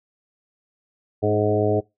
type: harmonic tone with a mistuned harmonic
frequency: 105.3 Hz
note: G#2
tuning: 24 cents sharp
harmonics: 1 / 2 / 3 / 4 / 5 / 6 / 7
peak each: -24 / -30 / -26 / -21 / -28 / -25 / -29 dBFS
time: 1.22-1.81 s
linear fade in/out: 20 ms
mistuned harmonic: 3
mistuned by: -26 cents
effects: noise-tail reverb RT60 0.2 s tail -23 dB re dry